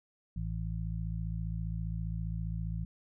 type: harmonic tone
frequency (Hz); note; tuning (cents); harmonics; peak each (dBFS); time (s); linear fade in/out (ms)
55; A1; 0; 1 / 2 / 3; -36 / -38 / -38; 0.36-2.85; 5
effects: none